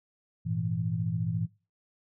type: tone cluster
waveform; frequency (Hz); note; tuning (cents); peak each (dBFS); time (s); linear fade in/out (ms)
sine; 101.7 / 116 / 164.9; G#2 / A#2 / E3; -36 / -8 / +1; -34 / -32 / -31; 0.45-1.47; 20
effects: noise-tail reverb RT60 0.3 s tail -20 dB re dry